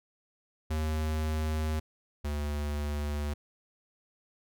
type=tone pair in turn; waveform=square; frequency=77.78 / 73.6 Hz; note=D#2 / D2; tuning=0 / +4 cents; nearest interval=minor second; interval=96 cents; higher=first; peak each=-29 / -31 dBFS; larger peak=first; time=0.7-1.8 / 2.24-3.34 s; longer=neither; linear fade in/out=10 ms; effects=none